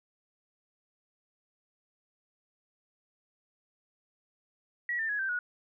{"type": "tone with pitch steps", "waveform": "sine", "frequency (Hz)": [1923, 1794.2, 1674.1, 1562, 1457.4], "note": ["B6", "A6", "G#6", "G6", "F#6"], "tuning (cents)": [-47, 33, 13, -7, -27], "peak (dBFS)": -29, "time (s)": [4.89, 5.39], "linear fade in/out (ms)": 2, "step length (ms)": 100, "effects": []}